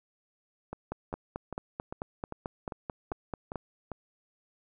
two click trains, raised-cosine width 1 ms, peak -20 / -23 dBFS, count 13 / 9, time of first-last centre 0.92-3.557 / 0.73-3.917 s, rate 4.55 / 2.51 Hz, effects none

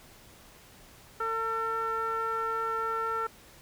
sawtooth tone with low-pass filter, 450.6 Hz, A4, 41 cents sharp, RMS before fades -31 dBFS, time 1.2-3.27 s, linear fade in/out 5 ms, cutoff 1400 Hz, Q 6.6, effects pink hiss -54 dBFS RMS until 3.61 s

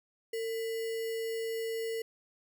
sine tone with sample-and-hold, 452 Hz, A4, 47 cents sharp, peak -32 dBFS, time 0.33-2.02 s, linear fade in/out 5 ms, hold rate 2450 Hz, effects none

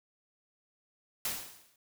white noise with exponential decay, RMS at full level -31 dBFS, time 1.25-1.76 s, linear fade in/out 2 ms, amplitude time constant 110 ms, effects none

